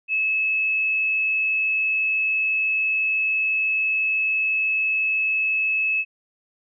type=tone; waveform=sine; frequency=2594 Hz; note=E7; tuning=28 cents flat; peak=-19 dBFS; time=0.08-6.05 s; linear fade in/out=50 ms; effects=none